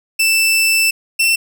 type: tone pair in turn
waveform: sawtooth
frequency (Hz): 2655 / 2691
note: E7 / E7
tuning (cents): +12 / +35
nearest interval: unison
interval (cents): 23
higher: second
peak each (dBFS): -8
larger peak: neither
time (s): 0.19-0.91 / 1.19-1.36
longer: first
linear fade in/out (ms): 10
effects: none